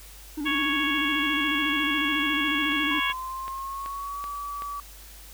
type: tone with vibrato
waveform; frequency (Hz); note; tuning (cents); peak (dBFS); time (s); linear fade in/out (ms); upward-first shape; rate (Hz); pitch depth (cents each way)
triangle; 296.4; D4; +16; -26; 0.37-3; 10; square; 14; 67
type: harmonic tone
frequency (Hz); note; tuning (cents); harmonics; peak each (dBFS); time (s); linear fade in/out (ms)
554.4; C#5; 0; 2 / 3 / 4 / 5 / 6; -31 / -30 / -29 / -30 / -31; 0.45-3.13; 20
type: click train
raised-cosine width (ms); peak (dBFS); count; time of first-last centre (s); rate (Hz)
0.3; -23; 6; 2.72-4.621; 2.63
type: tone with pitch glide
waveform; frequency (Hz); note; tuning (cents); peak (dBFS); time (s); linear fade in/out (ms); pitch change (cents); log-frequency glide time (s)
sine; 1027 to 1146.1; C6 to D6; -33 to -43; -31; 2.91-4.8; 2; +190; 3.11-4.25
effects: added 50 Hz sine -46 dBFS peak until 5.33 s + white hiss -48 dBFS RMS until 5.33 s